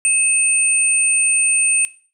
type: tone pair together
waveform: sine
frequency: 2589 / 8820 Hz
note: E7 / C#9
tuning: -32 / -10 cents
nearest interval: octave + major sixth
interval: 2122 cents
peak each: -19 / -13 dBFS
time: 0.05-1.85 s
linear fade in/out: 0 ms
effects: noise-tail reverb RT60 0.4 s tail -17 dB re dry